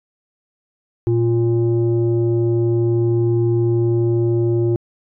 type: tone pair together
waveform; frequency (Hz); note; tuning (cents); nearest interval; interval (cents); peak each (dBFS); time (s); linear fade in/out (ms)
sine; 116.54 / 349.2; A#2 / F4; 0 / 0; octave + perfect fifth; 1900; -15; 1.07-4.76; 0
effects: tanh soft clip ceiling -10 dBFS